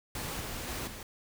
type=noise with level steps; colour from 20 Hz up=pink; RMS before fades=-37 / -39 / -37 / -44 dBFS; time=0.15-1.03 s; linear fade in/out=2 ms; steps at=0.4 / 0.67 / 0.87 s; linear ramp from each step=5 ms; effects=none